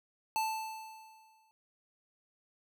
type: tone with exponential decay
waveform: square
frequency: 880 Hz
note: A5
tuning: in tune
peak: -29 dBFS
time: 0.36-1.51 s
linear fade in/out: 0 ms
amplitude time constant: 250 ms
effects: none